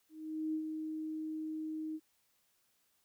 sine tone with ADSR envelope, 313.2 Hz, D#4, 11 cents sharp, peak -32 dBFS, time 0.09-2 s, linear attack 450 ms, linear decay 81 ms, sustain -5 dB, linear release 49 ms, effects white hiss -75 dBFS RMS until 3.04 s

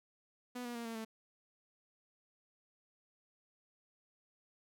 sawtooth tone with pitch steps, 246.9 / 240.4 / 234.1 / 228 / 222 Hz, B3 / B3 / A#3 / A#3 / A3, 0 / -46 / +8 / -38 / +16 cents, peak -37 dBFS, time 0.55-1.05 s, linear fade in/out 10 ms, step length 100 ms, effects none

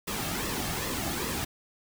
pink noise with flanger, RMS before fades -32 dBFS, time 0.07-1.45 s, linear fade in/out 10 ms, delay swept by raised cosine 1.3 to 2.08 ms, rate 2.5 Hz, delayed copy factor -0.55, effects none

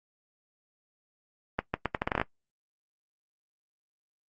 accelerating click train, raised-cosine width 0.5 ms, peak -11 dBFS, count 11, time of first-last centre 1.59-2.215 s, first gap 150 ms, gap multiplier 0.78, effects noise-tail reverb RT60 0.1 s tail -18 dB re dry + Opus 24 kbps

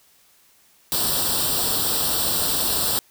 white noise with comb filter, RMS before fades -22 dBFS, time 0.92-2.99 s, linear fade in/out 0 ms, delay 0.23 ms, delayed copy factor +0.8, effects white hiss -57 dBFS RMS until 3.1 s

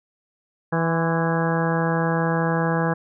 harmonic tone with a mistuned harmonic, 164.81 Hz, E3, in tune, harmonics 1 / 2 / 3 / 4 / 5 / 6 / 7 / 8 / 9 / 10, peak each -22 / -29 / -26 / -31 / -29 / -31 / -34 / -35 / -35 / -30 dBFS, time 0.72-2.94 s, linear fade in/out 10 ms, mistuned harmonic 6, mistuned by +46 cents, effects none

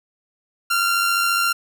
sawtooth tone with amplitude modulation, 1382 Hz, F6, 19 cents flat, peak -12 dBFS, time 0.7-1.53 s, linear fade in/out 10 ms, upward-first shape sine, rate 94.3 Hz, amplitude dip 35%, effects none

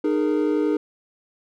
triangle chord, D# suspended fourth, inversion none, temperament equal with one note detuned, 305.3 / 415.3 / 466.2 Hz, D#4 / G#4 / A#4, -33 / 0 / 0 cents, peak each -19 / -22 / -24 dBFS, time 0.04-0.77 s, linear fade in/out 5 ms, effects none

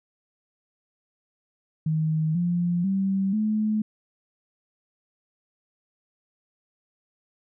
sine tone with pitch steps, 157.2 / 174.42 / 193.54 / 214.7 Hz, D#3 / F3 / G3 / A3, +18 / -2 / -22 / -42 cents, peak -21 dBFS, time 1.86-3.82 s, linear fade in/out 5 ms, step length 490 ms, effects none

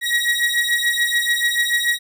30% pulse beating tone pair, 1900 / 1906.9 Hz, A#6 / A#6, +33 / +39 cents, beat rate 6.9 Hz, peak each -17 / -17 dBFS, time 0.01-1.99 s, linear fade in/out 50 ms, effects none

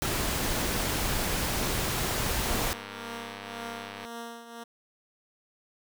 pink noise, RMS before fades -29 dBFS, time 0.02-2.73 s, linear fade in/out 0 ms
10% pulse tone with tremolo, 233.1 Hz, A#3, in tune, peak -28 dBFS, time 2.48-4.64 s, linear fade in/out 10 ms, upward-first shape triangle, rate 1.9 Hz, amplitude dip 70%
click train, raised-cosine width 0.3 ms, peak -23 dBFS, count 154, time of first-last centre 2.52-4.05 s, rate 100 Hz
effects none

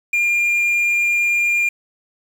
triangle tone with quantisation, 2403 Hz, D7, 39 cents sharp, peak -13 dBFS, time 0.13-1.69 s, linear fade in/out 5 ms, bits 7, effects none

